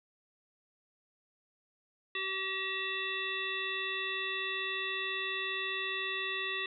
harmonic tone with a mistuned harmonic, 382.7 Hz, G4, 42 cents flat, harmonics 1 / 3 / 5 / 7 / 9 / 10, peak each -43 / -43 / -37 / -38 / -41 / -45 dBFS, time 2.15-6.66 s, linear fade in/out 2 ms, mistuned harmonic 9, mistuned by +18 cents, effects none

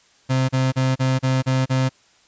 35% pulse tone bursts, 130.81 Hz, C3, in tune, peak -15 dBFS, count 7, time 0.29-1.894 s, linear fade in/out 20 ms, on 200 ms, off 34 ms, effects white hiss -56 dBFS RMS until 2.27 s + resampled to 16000 Hz

